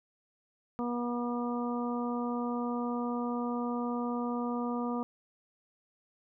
harmonic tone, 241 Hz, B3, 42 cents flat, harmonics 1 / 2 / 3 / 4 / 5, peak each -32 / -38 / -41 / -41 / -41 dBFS, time 0.79-5.03 s, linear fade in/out 0 ms, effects none

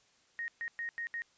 sine tone bursts at uneven times, 1864.7 Hz, A#6, in tune, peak -35 dBFS, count 5, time 0.39-0.48 / 0.61-0.68 / 0.79-0.89 / 0.98-1.07 / 1.14-1.22 s, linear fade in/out 0 ms, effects white hiss -68 dBFS RMS until 1.37 s + resampled to 16000 Hz

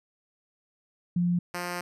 sine / 5% pulse tone pair in turn, 175.4 / 176.52 Hz, F3 / F3, +8 / +19 cents, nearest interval unison, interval 11 cents, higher second, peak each -22 / -20 dBFS, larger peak second, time 1.16-1.39 / 1.54-1.81 s, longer second, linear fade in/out 5 ms, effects resampled to 32000 Hz

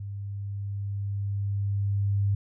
sine tone with level ramp, 100 Hz, G2, 35 cents sharp, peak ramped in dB -33 to -21 dBFS, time 0-2.35 s, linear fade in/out 5 ms, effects none

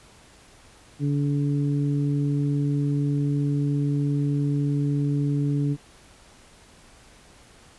harmonic tone, 143.3 Hz, D3, 42 cents flat, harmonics 1 / 2 / 3, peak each -22 / -26 / -37 dBFS, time 0.99-5.77 s, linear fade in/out 50 ms, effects pink hiss -52 dBFS RMS until 7.78 s + resampled to 24000 Hz

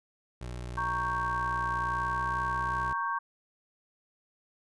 25% pulse tone with pitch glide, 61 to 62.82 Hz, B1 to B1, -21 to +30 cents, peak -33 dBFS, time 0.41-2.93 s, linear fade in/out 5 ms, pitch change +51 cents, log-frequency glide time 1.94-2.2 s
sine chord, G diminished, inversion first, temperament equal, 932.3 / 1108.7 / 1568 Hz, Bb5 / Db6 / G6, 0 / 0 / 0 cents, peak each -34 / -31 / -35 dBFS, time 0.77-3.19 s, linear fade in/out 10 ms
effects resampled to 24000 Hz

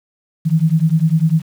sine beating tone pair, 155.56 / 165.56 Hz, D#3 / E3, 0 / +8 cents, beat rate 10 Hz, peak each -14 dBFS, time 0.45-1.42 s, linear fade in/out 20 ms, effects 7-bit

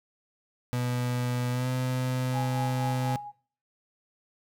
35% pulse tone with pitch glide, 123.47 to 127.68 Hz, B2 to C3, 0 to -42 cents, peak -25 dBFS, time 0.73-3.16 s, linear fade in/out 0 ms, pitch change +58 cents, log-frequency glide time 1.51-1.68 s
sine tone with tremolo, 826 Hz, G#5, 10 cents flat, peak -30 dBFS, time 2.32-3.32 s, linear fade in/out 50 ms, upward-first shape sine, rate 4.1 Hz, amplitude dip 65%
effects noise-tail reverb RT60 0.5 s tail -24 dB re dry

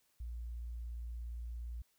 sine tone, 58.6 Hz, A#1, 10 cents sharp, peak -40 dBFS, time 0.2-1.82 s, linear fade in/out 5 ms, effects white hiss -75 dBFS RMS until 1.98 s

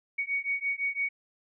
sine beating tone pair, 2235 / 2240.9 Hz, C#7 / C#7, +14 / +18 cents, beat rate 5.9 Hz, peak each -31 dBFS, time 0.18-1.09 s, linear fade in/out 10 ms, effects none

